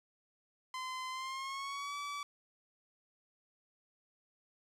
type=tone with pitch glide; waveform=sawtooth; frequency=1030 to 1149.5 Hz; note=C6 to D6; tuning=-28 to -37 cents; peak=-35 dBFS; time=0.74-2.23 s; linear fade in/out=2 ms; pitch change=+191 cents; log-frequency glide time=1.1-1.96 s; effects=low-pass 7000 Hz 12 dB/octave + 11-bit